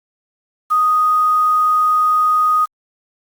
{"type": "tone with quantisation", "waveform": "sine", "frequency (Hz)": 1244.5, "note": "D#6", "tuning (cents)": 0, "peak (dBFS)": -11, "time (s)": [0.7, 2.66], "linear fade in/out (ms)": 20, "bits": 6, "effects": ["Opus 48 kbps"]}